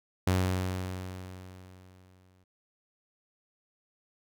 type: tone with exponential decay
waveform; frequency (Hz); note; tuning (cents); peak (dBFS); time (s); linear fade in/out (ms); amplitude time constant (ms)
sawtooth; 92.5; F#2; 0; -19; 0.27-2.44; 5; 470
effects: none